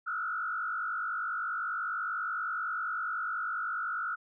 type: tone with frequency modulation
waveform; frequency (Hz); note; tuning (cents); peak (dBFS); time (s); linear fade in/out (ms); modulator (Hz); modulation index
sine; 1378; F6; -24; -31; 0.06-4.16; 20; 50.2; 1.8
effects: none